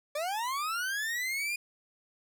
40% pulse linear sweep, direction up, 571 to 2449 Hz, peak -30 dBFS, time 0.15-1.56 s, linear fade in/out 5 ms, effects none

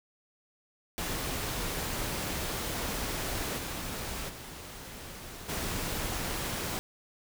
pink noise with level steps, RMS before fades -34 / -37 / -44 / -34 dBFS, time 0.98-6.79 s, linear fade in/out 0 ms, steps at 3.57 / 4.28 / 5.48 s, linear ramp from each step 20 ms, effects none

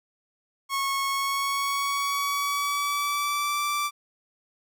sawtooth tone with pitch glide, 1097 to 1169 Hz, C#6 to D6, -18 to -8 cents, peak -21 dBFS, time 0.69-3.91 s, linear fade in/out 50 ms, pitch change +110 cents, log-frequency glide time 1.06-3.62 s, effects none

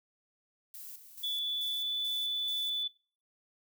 violet noise with tremolo, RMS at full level -46 dBFS, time 0.74-2.83 s, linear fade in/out 2 ms, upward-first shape square, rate 2.3 Hz, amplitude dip 60%
sine tone with pitch glide, 3451 to 3481 Hz, A7 to A7, -34 to -19 cents, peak -31 dBFS, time 1.23-2.88 s, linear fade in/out 10 ms, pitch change +15 cents, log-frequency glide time 1.39-1.97 s
effects noise-tail reverb RT60 0.4 s tail -20 dB re dry

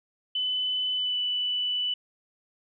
sine tone with pitch glide, 3010 to 2977 Hz, F#7 to F#7, +29 to +10 cents, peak -25 dBFS, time 0.35-1.94 s, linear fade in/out 5 ms, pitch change -19 cents, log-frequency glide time 0.95-1.18 s, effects none

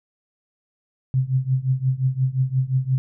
sine tone with tremolo, 130.81 Hz, C3, in tune, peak -14 dBFS, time 1.14-2.98 s, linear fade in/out 0 ms, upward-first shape triangle, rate 5.7 Hz, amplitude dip 95%, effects none

